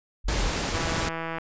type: exponential two-way sweep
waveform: sine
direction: up then down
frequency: 32.87 to 58.27 to 35.48 Hz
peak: -25 dBFS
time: 0.24-0.49 s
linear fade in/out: 20 ms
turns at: 0.31 s
type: noise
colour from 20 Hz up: pink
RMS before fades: -28 dBFS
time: 0.28-1.09 s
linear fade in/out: 5 ms
type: click train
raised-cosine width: 0.5 ms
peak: -17 dBFS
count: 105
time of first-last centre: 0.75-1.384 s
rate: 164 Hz
effects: resampled to 16000 Hz

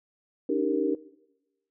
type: chord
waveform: sine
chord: Eb dominant seventh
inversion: third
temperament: equal with one note detuned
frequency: 283.7 / 311.1 / 392 / 466.2 Hz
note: Db4 / Eb4 / G4 / Bb4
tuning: +40 / 0 / 0 / 0 cents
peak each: -29 dBFS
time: 0.49-0.95 s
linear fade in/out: 5 ms
effects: noise-tail reverb RT60 1.0 s tail -20 dB re dry

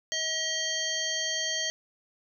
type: harmonic tone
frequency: 637 Hz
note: D#5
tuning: 41 cents sharp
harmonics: 1 / 3 / 5 / 7 / 9 / 10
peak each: -39 / -34 / -33 / -34 / -38 / -35 dBFS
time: 0.12-1.7 s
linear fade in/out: 0 ms
effects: 10-bit

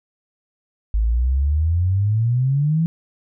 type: exponential sweep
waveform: sine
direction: up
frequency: 51.91 to 167.7 Hz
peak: -15 dBFS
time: 0.94-2.86 s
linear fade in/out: 0 ms
effects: none

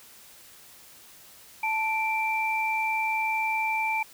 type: tone pair together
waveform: sine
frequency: 879.9 / 2349 Hz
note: A5 / D7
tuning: 0 / 0 cents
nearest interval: octave + perfect fourth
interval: 1700 cents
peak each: -27 dBFS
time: 1.63-4.03 s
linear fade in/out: 5 ms
effects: white hiss -51 dBFS RMS until 4.13 s

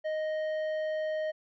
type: tone with tanh clipping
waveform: sine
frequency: 622.3 Hz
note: D#5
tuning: in tune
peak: -31 dBFS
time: 0.04-1.32 s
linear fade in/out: 20 ms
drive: 9 dB
effects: none

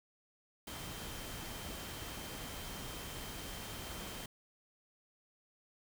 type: tone in noise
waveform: sine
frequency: 3136 Hz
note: G7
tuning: in tune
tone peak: -54 dBFS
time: 0.67-4.26 s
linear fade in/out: 5 ms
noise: pink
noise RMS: -45 dBFS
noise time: 0.67-4.26 s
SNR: -12 dB
effects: none

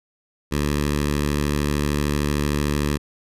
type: tone with notch filter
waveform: 10% pulse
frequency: 73.2 Hz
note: D2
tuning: 5 cents flat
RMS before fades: -22 dBFS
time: 0.51-2.98 s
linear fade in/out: 20 ms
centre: 700 Hz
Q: 1.2
effects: resampled to 32000 Hz

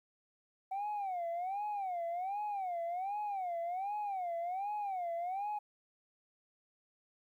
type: tone with vibrato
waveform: sine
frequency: 753 Hz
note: F#5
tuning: 30 cents sharp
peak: -33 dBFS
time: 0.71-5.59 s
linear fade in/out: 10 ms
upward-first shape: sine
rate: 1.3 Hz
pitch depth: 190 cents each way
effects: tanh soft clip ceiling -33 dBFS + 12-bit

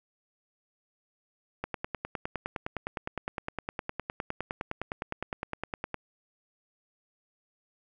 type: click train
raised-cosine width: 0.5 ms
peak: -17 dBFS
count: 43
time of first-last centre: 1.64-5.943 s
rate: 9.76 Hz
effects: none

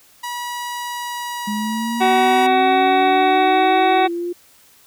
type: tone with pitch glide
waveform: sawtooth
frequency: 968 to 960.2 Hz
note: B5 to B5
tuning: -35 to -49 cents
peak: -21 dBFS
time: 0.23-2.47 s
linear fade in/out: 10 ms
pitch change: -14 cents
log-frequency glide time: 0.72-2.05 s
type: linear sweep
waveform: sine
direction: up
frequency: 207.6 to 352.3 Hz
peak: -21 dBFS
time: 1.47-4.33 s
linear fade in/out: 10 ms
type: harmonic tone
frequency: 376.2 Hz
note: F#4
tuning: 29 cents sharp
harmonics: 1 / 2 / 3 / 4 / 5 / 6 / 7 / 9 / 10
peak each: -19 / -14 / -26 / -28 / -28 / -26 / -30 / -36 / -28 dBFS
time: 2-4.08 s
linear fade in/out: 20 ms
effects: white hiss -51 dBFS RMS until 4.86 s

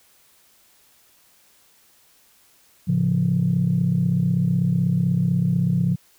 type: chord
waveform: sine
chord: A augmented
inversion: none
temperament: equal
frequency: 110 / 138.59 / 174.61 Hz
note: A2 / C#3 / E#3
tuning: 0 / 0 / 0 cents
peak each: -25 / -21 / -19 dBFS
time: 2.87-5.96 s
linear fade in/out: 20 ms
effects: tanh soft clip ceiling -10 dBFS + white hiss -57 dBFS RMS until 6.18 s

